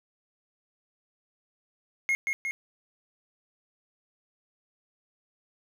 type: tone with echo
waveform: triangle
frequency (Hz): 2154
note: C7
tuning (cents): +50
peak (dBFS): -21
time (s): 2.09-2.15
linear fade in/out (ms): 0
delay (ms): 180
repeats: 2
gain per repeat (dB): -3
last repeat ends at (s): 2.51
effects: none